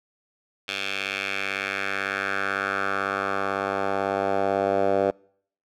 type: tone with band-pass filter sweep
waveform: 10% pulse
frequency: 98 Hz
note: G2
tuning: in tune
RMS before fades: -26 dBFS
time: 0.68-5.11 s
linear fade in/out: 5 ms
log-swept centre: 3000 to 590 Hz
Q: 2.3
effects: noise-tail reverb RT60 0.6 s tail -26 dB re dry